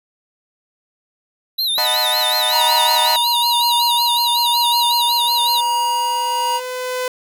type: tone with vibrato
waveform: square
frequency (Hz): 3883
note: B7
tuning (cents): -30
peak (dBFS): -17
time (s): 1.58-5.61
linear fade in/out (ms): 10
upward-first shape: sine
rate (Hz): 5.4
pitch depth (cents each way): 140
type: chord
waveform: sawtooth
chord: B dominant seventh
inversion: first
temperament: equal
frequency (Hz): 622.3 / 740 / 880 / 987.8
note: D#5 / F#5 / A5 / B5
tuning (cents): 0 / 0 / 0 / 0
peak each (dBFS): -21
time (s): 1.78-3.16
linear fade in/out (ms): 0
type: tone with tremolo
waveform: square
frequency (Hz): 951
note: A#5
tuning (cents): +34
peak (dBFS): -16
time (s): 2.51-6.61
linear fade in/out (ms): 50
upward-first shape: triangle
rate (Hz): 1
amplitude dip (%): 25
type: tone with exponential growth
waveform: sawtooth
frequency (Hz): 505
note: B4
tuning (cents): +39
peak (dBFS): -15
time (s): 4.04-7.08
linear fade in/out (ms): 2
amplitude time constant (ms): 660
effects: none